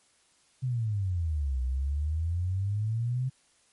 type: exponential two-way sweep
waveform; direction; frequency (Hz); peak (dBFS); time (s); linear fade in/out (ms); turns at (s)
sine; down then up; 132.2 to 62.2 to 132.2; -26; 0.62-3.3; 20; 1.62
effects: white hiss -65 dBFS RMS until 3.72 s + MP3 48 kbps